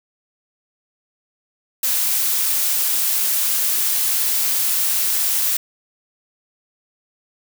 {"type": "noise", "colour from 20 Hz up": "blue", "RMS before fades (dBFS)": -19, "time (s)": [1.83, 5.57], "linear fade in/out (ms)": 5, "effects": []}